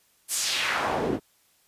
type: noise with band-pass filter sweep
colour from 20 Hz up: pink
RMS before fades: -27 dBFS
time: 0.28-1.2 s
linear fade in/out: 50 ms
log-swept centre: 11000 to 220 Hz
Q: 1.7
effects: white hiss -64 dBFS RMS until 1.67 s + resampled to 32000 Hz